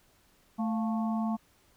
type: harmonic tone with a mistuned harmonic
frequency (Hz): 220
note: A3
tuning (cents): 0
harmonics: 1 / 3 / 4 / 5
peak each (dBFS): -28 / -38 / -40 / -42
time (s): 0.58-1.37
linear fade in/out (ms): 20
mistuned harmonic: 3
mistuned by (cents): +96
effects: pink hiss -65 dBFS RMS until 1.76 s